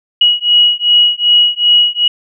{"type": "beating tone pair", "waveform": "sine", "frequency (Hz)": [2907, 2909.6], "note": ["F#7", "F#7"], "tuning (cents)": [-31, -30], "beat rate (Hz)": 2.6, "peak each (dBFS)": -10, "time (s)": [0.21, 2.08], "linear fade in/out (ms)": 5, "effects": []}